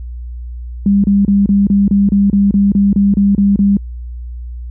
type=tone bursts; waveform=sine; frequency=200 Hz; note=G3; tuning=35 cents sharp; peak=-7 dBFS; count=14; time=0.86-3.77 s; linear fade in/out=2 ms; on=180 ms; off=30 ms; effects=added 60 Hz sine -23 dBFS peak until 4.7 s